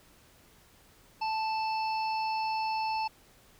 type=harmonic tone; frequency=880 Hz; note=A5; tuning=in tune; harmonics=1 / 3 / 5 / 6; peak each=-29 / -39 / -43 / -45 dBFS; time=1.21-3.08 s; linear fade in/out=10 ms; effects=pink hiss -60 dBFS RMS until 3.59 s